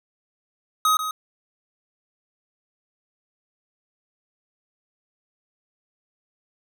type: tone with echo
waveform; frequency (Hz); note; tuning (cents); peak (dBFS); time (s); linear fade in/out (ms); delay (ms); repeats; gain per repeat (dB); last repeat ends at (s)
square; 1260; D#6; +21; -17; 0.85-0.97; 2; 140; 1; -9; 1.11
effects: none